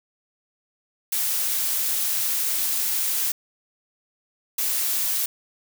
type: noise bursts at uneven times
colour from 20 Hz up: blue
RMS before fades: -24 dBFS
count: 2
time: 1.12-3.32 / 4.58-5.26 s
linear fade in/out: 5 ms
effects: none